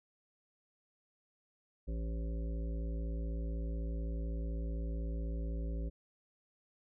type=harmonic tone; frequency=55.9 Hz; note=A1; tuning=28 cents sharp; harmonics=1 / 3 / 5 / 7 / 9 / 10; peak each=-35 / -45 / -49 / -52 / -54 / -55 dBFS; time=1.87-5.9 s; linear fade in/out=20 ms; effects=none